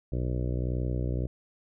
harmonic tone, 61.74 Hz, B1, in tune, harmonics 1 / 2 / 3 / 4 / 5 / 6 / 7 / 8 / 9 / 10, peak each -30 / -31 / -39 / -42 / -39 / -41 / -45 / -44 / -45 / -50 dBFS, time 0.12-1.27 s, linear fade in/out 5 ms, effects none

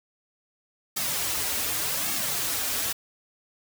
white noise with flanger, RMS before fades -28 dBFS, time 0.96-2.93 s, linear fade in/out 10 ms, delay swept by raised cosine 2 to 6 ms, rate 0.87 Hz, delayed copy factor -0.85, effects none

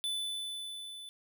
square tone with level ramp, 3498 Hz, A7, 11 cents flat, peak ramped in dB -32 to -45 dBFS, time 0.04-1.09 s, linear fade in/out 0 ms, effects none

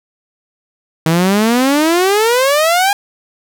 sawtooth exponential sweep, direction up, 157.4 to 821 Hz, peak -6 dBFS, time 1.06-2.93 s, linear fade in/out 2 ms, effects none

